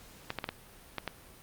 clicks, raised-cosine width 0.3 ms, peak -17 dBFS, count 6, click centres 0.304 / 0.387 / 0.442 / 0.49 / 0.983 / 1.077 s, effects pink hiss -54 dBFS RMS until 1.42 s + Opus 48 kbps

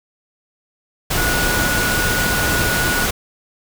sine tone in noise, 1459 Hz, F#6, 25 cents flat, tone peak -20 dBFS, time 1.17-3.06 s, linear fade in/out 10 ms, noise pink, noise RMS -19 dBFS, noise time 1.1-3.11 s, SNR -4 dB, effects none

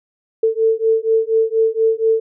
sine beating tone pair, 444.5 / 448.7 Hz, A4 / A4, +18 / +34 cents, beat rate 4.2 Hz, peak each -16 dBFS, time 0.43-2.2 s, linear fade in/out 5 ms, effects none

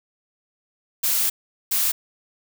blue noise bursts at uneven times, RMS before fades -21 dBFS, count 2, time 1.03-1.3 / 1.71-1.92 s, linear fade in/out 10 ms, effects none

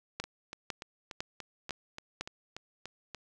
two click trains, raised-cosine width 0.2 ms, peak -24 / -17 dBFS, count 11 / 5, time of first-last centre 0.24-3.147 / 0.2-2.21 s, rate 3.44 / 1.99 Hz, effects none

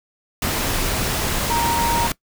sine tone in noise, 935 Hz, A#5, 5 cents sharp, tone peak -19 dBFS, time 1.5-2.07 s, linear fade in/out 2 ms, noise pink, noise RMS -22 dBFS, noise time 0.42-2.12 s, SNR 0 dB, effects noise-tail reverb RT60 0.1 s tail -21 dB re dry

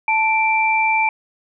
sine tone pair together, 879.9 / 2349 Hz, A5 / D7, 0 / 0 cents, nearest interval octave + perfect fourth, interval 1700 cents, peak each -17 dBFS, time 0.08-1.09 s, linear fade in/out 2 ms, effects none

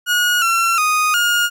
30% pulse tone with pitch steps, 1447 / 1356 / 1241 / 1426 Hz, F#6 / E6 / D#6 / F6, -39 / +49 / -5 / +36 cents, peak -11 dBFS, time 0.06-1.5 s, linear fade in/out 50 ms, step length 360 ms, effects none

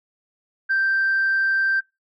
sine tone, 1568 Hz, G6, in tune, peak -16 dBFS, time 0.69-1.81 s, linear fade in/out 20 ms, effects noise-tail reverb RT60 0.2 s tail -20 dB re dry + tanh soft clip ceiling -14 dBFS

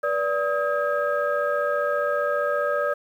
sine tone cluster, 487 / 582 / 1267 / 1616 Hz, B4 / D5 / D#6 / G#6, -24 / -16 / +31 / -48 cents, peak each -29 / -23 / -27 / -29 dBFS, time 0.03-2.94 s, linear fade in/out 10 ms, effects tanh soft clip ceiling -11 dBFS + 9-bit

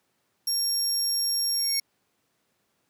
25% pulse tone, 5550 Hz, F8, 12 cents flat, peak -19 dBFS, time 0.47-1.8 s, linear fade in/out 5 ms
25% pulse tone with exponential growth, 2200 Hz, C#7, 14 cents flat, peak -27 dBFS, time 1.45-1.8 s, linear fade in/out 5 ms, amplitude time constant 76 ms
effects pink hiss -72 dBFS RMS until 2.89 s + high-pass 150 Hz 12 dB/octave

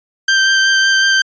sawtooth tone with vibrato, 1568 Hz, G6, in tune, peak -6 dBFS, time 0.28-1.22 s, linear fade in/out 5 ms, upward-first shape sine, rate 5.4 Hz, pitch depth 10 cents each way, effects resampled to 16000 Hz

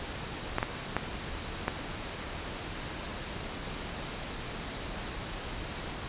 clicks, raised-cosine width 0.5 ms, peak -12 dBFS, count 4, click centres 0.584 / 0.629 / 0.966 / 1.681 s, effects pink hiss -38 dBFS RMS until 6.08 s + resampled to 8000 Hz

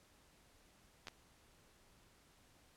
clicks, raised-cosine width 0.2 ms, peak -29 dBFS, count 2, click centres 1.071 / 1.083 s, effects pink hiss -68 dBFS RMS until 2.76 s + low-pass 12000 Hz 12 dB/octave

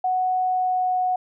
sine tone with pitch glide, 740 to 735.3 Hz, F#5 to F#5, 0 to -11 cents, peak -19 dBFS, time 0.04-1.16 s, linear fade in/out 5 ms, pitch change -11 cents, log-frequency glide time 0.41-0.98 s, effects none

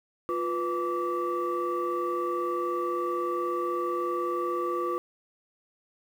sine tone cluster, 351.1 / 494 / 1160 Hz, F4 / B4 / D6, +9 / 0 / -22 cents, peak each -29 / -32 / -29 dBFS, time 0.29-4.98 s, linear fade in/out 0 ms, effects tanh soft clip ceiling -21 dBFS + 9-bit

